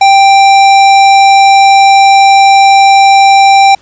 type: tone with hard clipping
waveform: sine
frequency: 786 Hz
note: G5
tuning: 4 cents sharp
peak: -3 dBFS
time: 0.01-3.75 s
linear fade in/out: 5 ms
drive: 18 dB
effects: pink hiss -44 dBFS RMS until 3.81 s + resampled to 16000 Hz